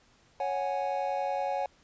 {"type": "chord", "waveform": "triangle", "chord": "C# suspended fourth", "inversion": "none", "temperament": "equal", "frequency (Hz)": [554.4, 740, 830.6], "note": ["C#5", "F#5", "G#5"], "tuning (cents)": [0, 0, 0], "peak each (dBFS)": -31, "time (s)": [0.4, 1.66], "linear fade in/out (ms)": 2, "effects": ["pink hiss -63 dBFS RMS until 1.83 s", "resampled to 16000 Hz"]}